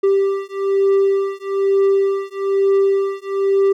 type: beating tone pair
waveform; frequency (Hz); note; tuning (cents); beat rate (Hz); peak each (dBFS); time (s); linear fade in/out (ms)
triangle; 392 / 393.1; G4 / G4; 0 / +5; 1.1; -15; 0.03-3.73; 10
effects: none